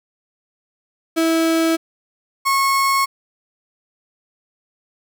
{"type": "tone pair in turn", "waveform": "35% pulse", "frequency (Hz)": [326.6, 1093.5], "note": ["E4", "C#6"], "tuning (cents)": [-16, -24], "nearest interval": "octave + major sixth", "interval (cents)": 2092, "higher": "second", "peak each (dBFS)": -13, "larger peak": "neither", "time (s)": [[1.16, 1.77], [2.45, 3.06]], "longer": "neither", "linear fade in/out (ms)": 20, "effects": []}